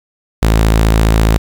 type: tone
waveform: sawtooth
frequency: 54.7 Hz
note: A1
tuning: 9 cents flat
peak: -4 dBFS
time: 0.42-1.38 s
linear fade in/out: 10 ms
effects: 7-bit